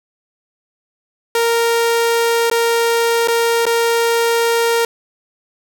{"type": "tone with dropouts", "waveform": "sawtooth", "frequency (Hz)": 464.5, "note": "A#4", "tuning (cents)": -6, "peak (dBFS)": -9, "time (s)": [1.35, 4.85], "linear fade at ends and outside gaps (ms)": 2, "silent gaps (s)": [[2.5, 2.513], [3.275, 3.283], [3.655, 3.665]], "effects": ["7-bit"]}